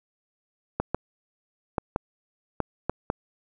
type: clicks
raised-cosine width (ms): 1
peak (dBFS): -10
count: 7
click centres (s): 0.8 / 0.946 / 1.782 / 1.961 / 2.603 / 2.896 / 3.101
effects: none